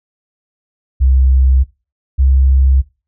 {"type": "tone pair in turn", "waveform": "sine", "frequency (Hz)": [65.41, 66.55], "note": ["C2", "C2"], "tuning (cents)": [0, 30], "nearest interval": "unison", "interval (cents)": 30, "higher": "second", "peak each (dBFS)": -7, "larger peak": "neither", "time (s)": [[1, 1.64], [2.18, 2.82]], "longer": "neither", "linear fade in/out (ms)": 20, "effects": ["noise-tail reverb RT60 0.3 s tail -20 dB re dry"]}